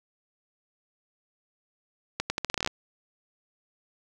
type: accelerating click train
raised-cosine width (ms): 0.2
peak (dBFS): -10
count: 12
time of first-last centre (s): 2.2-2.674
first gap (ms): 100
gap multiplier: 0.81
effects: none